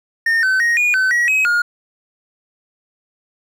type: tone with pitch steps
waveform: triangle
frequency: 1827 / 1527 / 1874 / 2444 / 1523 / 1914 / 2544 / 1426 Hz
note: A#6 / G6 / A#6 / D#7 / F#6 / A#6 / D#7 / F6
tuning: -35 / -46 / +9 / -32 / +50 / +45 / +38 / +36 cents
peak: -11 dBFS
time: 0.26-1.62 s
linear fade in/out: 5 ms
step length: 170 ms
effects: none